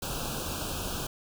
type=band-stop noise; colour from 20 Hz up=pink; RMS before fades=-34 dBFS; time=0.02-1.07 s; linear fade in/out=5 ms; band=1600 to 2500 Hz; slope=96 dB/octave; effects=none